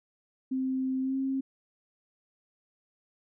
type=tone with pitch glide; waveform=sine; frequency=261.6 to 267.6 Hz; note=C4 to C4; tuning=0 to +39 cents; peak=-27 dBFS; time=0.51-1.41 s; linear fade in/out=10 ms; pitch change=+39 cents; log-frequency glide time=1.01-1.16 s; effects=none